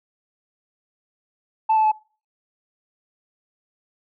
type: tone with pitch steps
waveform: sine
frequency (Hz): 880 / 870.9 / 861.9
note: A5 / A5 / A5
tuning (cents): 0 / -18 / -36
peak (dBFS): -13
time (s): 1.69-1.918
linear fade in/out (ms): 10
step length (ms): 76
effects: noise-tail reverb RT60 0.4 s tail -25 dB re dry + tanh soft clip ceiling -12 dBFS